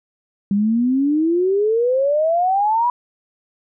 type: exponential sweep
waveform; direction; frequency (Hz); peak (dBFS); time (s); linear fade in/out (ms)
sine; up; 196 to 987.8; -14; 0.51-2.9; 2
effects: none